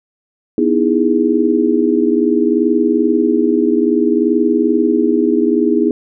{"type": "chord", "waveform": "sine", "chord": "E major seventh", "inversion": "second", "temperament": "just", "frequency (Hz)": [247.2, 309, 329.6, 412], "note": ["B3", "D#4", "E4", "G#4"], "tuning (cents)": [2, -12, 0, -14], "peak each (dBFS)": -16, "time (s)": [0.58, 5.91], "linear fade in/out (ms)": 2, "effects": []}